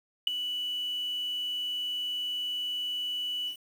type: tone with ADSR envelope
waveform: sine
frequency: 2960 Hz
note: F#7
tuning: in tune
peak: -15 dBFS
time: 0.27-3.57 s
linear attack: 5 ms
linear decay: 3 ms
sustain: -15 dB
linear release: 96 ms
effects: tanh soft clip ceiling -13 dBFS + 8-bit